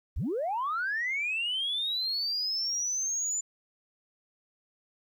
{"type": "linear sweep", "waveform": "sine", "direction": "up", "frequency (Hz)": [32.7, 7100], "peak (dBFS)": -27, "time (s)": [0.16, 3.41], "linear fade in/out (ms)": 10, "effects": ["tanh soft clip ceiling -24 dBFS", "11-bit"]}